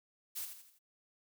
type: noise with echo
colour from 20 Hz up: blue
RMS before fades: -40 dBFS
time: 0.35-0.46 s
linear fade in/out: 20 ms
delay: 83 ms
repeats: 4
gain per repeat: -7 dB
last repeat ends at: 0.792 s
effects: none